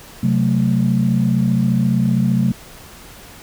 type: chord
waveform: sine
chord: F# diminished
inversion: second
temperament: equal with one note detuned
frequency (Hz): 131.34 / 185 / 220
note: C3 / F#3 / A3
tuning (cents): +7 / 0 / 0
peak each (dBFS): -17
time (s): 0.23-2.52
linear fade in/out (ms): 5
effects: tanh soft clip ceiling -5 dBFS + pink hiss -40 dBFS RMS until 3.42 s